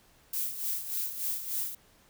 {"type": "noise with tremolo", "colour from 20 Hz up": "violet", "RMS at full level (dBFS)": -31, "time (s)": [0.33, 1.75], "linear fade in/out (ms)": 5, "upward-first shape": "sine", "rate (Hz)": 3.4, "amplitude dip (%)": 65, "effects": ["pink hiss -62 dBFS RMS until 2.09 s"]}